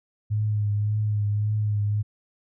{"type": "tone with vibrato", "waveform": "sine", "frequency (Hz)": 105, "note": "G#2", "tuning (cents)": 19, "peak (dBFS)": -21, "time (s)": [0.3, 2.03], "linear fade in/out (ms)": 20, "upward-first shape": "triangle", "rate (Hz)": 1.8, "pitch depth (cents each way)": 36, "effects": []}